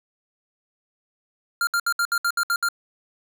square tone bursts, 1395 Hz, F6, 2 cents flat, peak -20 dBFS, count 9, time 1.61-2.687 s, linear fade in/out 2 ms, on 61 ms, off 66 ms, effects none

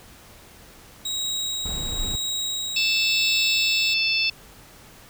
30% pulse tone with tremolo, 3818 Hz, A#7, 41 cents sharp, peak -22 dBFS, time 1.05-3.94 s, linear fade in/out 5 ms, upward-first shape sine, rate 0.96 Hz, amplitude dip 35%
brown noise, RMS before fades -30 dBFS, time 1.65-2.16 s, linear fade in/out 5 ms
harmonic tone, 880 Hz, A5, in tune, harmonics 3 / 4 / 5 / 6, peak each -22 / -28 / -28 / -26 dBFS, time 2.76-4.3 s, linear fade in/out 5 ms
effects pink hiss -48 dBFS RMS until 5.09 s

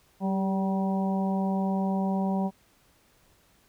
harmonic tone with a mistuned harmonic, 192.1 Hz, G3, 35 cents flat, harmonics 1 / 2 / 3 / 4 / 5, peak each -25 / -37 / -36 / -34 / -38 dBFS, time 0.2-2.51 s, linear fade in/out 50 ms, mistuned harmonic 2, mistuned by +37 cents, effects pink hiss -63 dBFS RMS until 3.68 s

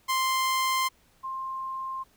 sawtooth / sine tone pair in turn, 1046.5 / 1056.2 Hz, C6 / C6, 0 / +16 cents, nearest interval unison, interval 16 cents, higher second, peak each -20 / -31 dBFS, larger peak first, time 0.08-0.89 / 1.23-2.04 s, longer neither, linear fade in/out 20 ms, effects pink hiss -63 dBFS RMS until 2.16 s

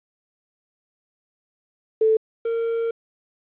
sine / triangle tone pair in turn, 440 / 459.6 Hz, A4 / A#4, 0 / -25 cents, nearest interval minor second, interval 75 cents, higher second, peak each -14 / -19 dBFS, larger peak first, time 2.01-2.17 / 2.45-2.91 s, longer second, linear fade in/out 5 ms, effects resampled to 8000 Hz + 9-bit

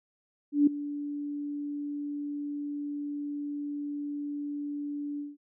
sine tone with ADSR envelope, 290.2 Hz, D4, 21 cents flat, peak -16 dBFS, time 0.52-5.37 s, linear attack 150 ms, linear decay 5 ms, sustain -16 dB, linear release 180 ms, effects none

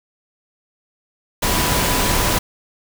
sine tone in noise, 987.8 Hz, B5, in tune, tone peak -27 dBFS, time 1.42-2.39 s, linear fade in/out 10 ms, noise pink, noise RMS -18 dBFS, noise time 1.42-2.39 s, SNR -12 dB, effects none

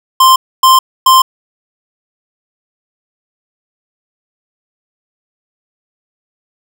square tone bursts, 1046 Hz, C6, 1 cent flat, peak -4 dBFS, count 3, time 0.2-1.22 s, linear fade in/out 5 ms, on 160 ms, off 270 ms, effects none

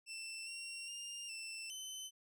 20% pulse tone with pitch steps, 2676 / 2743 / 2805 / 2674 / 3049 Hz, E7 / F7 / F7 / E7 / G7, +25 / -32 / +7 / +24 / -49 cents, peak -39 dBFS, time 0.06-2.11 s, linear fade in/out 50 ms, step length 410 ms, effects none

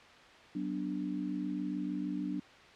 sine chord, B minor, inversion second, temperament equal with one note detuned, 187.8 / 246.9 / 293.7 Hz, F#3 / B3 / D4, +26 / 0 / 0 cents, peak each -38 / -40 / -36 dBFS, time 0.55-2.4 s, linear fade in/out 5 ms, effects white hiss -55 dBFS RMS until 2.75 s + low-pass 3000 Hz 12 dB/octave

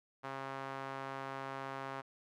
sawtooth tone with band-pass filter, 135.1 Hz, C#3, 44 cents flat, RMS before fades -43 dBFS, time 0.23-2.02 s, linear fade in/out 20 ms, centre 1100 Hz, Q 1.3, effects none

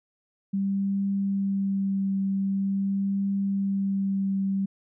sine tone with vibrato, 196 Hz, G3, in tune, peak -23 dBFS, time 0.53-4.66 s, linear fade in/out 10 ms, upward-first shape triangle, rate 0.45 Hz, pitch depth 14 cents each way, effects none

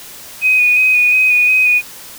sine tone with vibrato, 2492 Hz, D#7, 2 cents sharp, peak -8 dBFS, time 0.41-1.82 s, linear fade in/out 50 ms, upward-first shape square, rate 2.8 Hz, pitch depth 17 cents each way, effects white hiss -34 dBFS RMS until 2.18 s

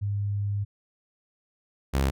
sine / sawtooth tone pair in turn, 101.5 / 67.87 Hz, G#2 / C#2, -39 / -36 cents, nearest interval perfect fifth, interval 697 cents, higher first, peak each -25 / -18 dBFS, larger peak second, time 0.01-0.65 / 1.93-2.11 s, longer first, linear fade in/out 20 ms, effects none

